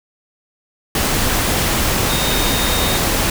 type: tone in noise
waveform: sine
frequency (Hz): 3700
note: A#7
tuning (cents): -14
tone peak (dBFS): -23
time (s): 2.1-2.97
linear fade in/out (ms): 2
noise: pink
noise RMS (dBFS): -17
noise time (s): 0.95-3.3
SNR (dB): -9
effects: none